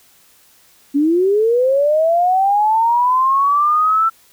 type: linear sweep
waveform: sine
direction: up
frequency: 274.7 to 1341 Hz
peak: -11 dBFS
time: 0.94-4.1 s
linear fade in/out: 20 ms
effects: white hiss -51 dBFS RMS until 4.32 s